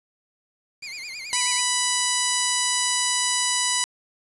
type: tone with vibrato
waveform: 25% pulse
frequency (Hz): 2264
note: C#7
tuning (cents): +36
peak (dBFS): -29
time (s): 0.82-1.61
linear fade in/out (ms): 10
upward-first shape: sine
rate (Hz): 9.3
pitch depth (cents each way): 150
type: harmonic tone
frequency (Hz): 987.8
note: B5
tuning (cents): 0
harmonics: 1 / 2 / 3 / 4 / 5 / 6 / 7 / 8 / 9 / 10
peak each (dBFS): -30 / -30 / -30 / -30 / -30 / -30 / -30 / -30 / -30 / -30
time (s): 1.33-3.84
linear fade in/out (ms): 0
effects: resampled to 24000 Hz + 8-bit